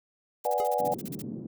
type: noise bursts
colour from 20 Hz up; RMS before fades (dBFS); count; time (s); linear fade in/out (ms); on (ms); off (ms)
blue; -41; 12; 0.44-1.22; 5; 32; 36
type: chord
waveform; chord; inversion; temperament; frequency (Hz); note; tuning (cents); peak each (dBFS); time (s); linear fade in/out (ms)
sine; G# half-diminished seventh; first; equal; 493.9 / 587.3 / 740 / 830.6; B4 / D5 / F#5 / G#5; 0 / 0 / 0 / 0; -30; 0.45-0.94; 2
type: tone with exponential decay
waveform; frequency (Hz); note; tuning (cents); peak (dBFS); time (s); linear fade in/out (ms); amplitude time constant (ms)
square; 420.5; G#4; +22; -31; 0.6-0.72; 0; 26
type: band-pass noise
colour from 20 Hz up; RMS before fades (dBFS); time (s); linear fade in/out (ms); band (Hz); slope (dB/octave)
white; -38; 0.79-1.47; 10; 140 to 300; 24
effects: none